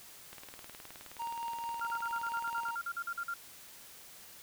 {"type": "click train", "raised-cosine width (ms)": 0.3, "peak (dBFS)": -32, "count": 46, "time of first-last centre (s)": [0.33, 2.686], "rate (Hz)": 19.1}
{"type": "tone with tremolo", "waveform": "triangle", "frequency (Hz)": 931, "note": "A#5", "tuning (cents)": -2, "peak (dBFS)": -33, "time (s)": [1.19, 2.76], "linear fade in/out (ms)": 10, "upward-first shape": "triangle", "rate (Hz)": 4.5, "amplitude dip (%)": 35}
{"type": "tone bursts", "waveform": "sine", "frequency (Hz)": 1389, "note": "F6", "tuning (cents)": -10, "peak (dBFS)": -34, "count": 15, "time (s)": [1.81, 3.34], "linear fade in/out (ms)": 5, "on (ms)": 60, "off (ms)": 45}
{"effects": ["white hiss -53 dBFS RMS until 4.42 s"]}